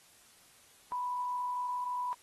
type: tone with frequency modulation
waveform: sine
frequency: 987.8 Hz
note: B5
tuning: in tune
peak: -32 dBFS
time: 0.92-2.13 s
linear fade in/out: 0 ms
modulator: 50.1 Hz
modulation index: 0.26
effects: white hiss -61 dBFS RMS until 2.22 s + AAC 32 kbps